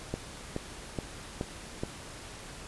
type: click train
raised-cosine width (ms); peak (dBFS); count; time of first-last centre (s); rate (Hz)
2; -18; 5; 0.14-1.835; 2.36
effects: pink hiss -45 dBFS RMS until 2.67 s + resampled to 24000 Hz